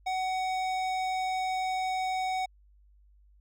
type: tone with hard clipping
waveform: triangle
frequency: 749 Hz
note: F#5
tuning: 21 cents sharp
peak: -30 dBFS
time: 0.06-2.46 s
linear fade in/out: 10 ms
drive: 18 dB
effects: added 50 Hz sine -57 dBFS peak until 3.4 s